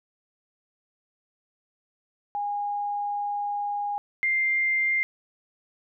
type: tone pair in turn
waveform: sine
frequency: 819 / 2099 Hz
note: G#5 / C7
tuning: -24 / +5 cents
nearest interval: octave + major third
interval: 1629 cents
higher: second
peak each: -26 / -21 dBFS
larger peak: second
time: 2.35-3.98 / 4.23-5.03 s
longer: first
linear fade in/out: 0 ms
effects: none